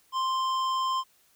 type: tone with hard clipping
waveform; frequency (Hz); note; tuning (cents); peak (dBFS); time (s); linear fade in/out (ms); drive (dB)
sine; 1046.5; C6; 0; -27; 0.12-1.04; 50; 11
effects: white hiss -64 dBFS RMS until 1.35 s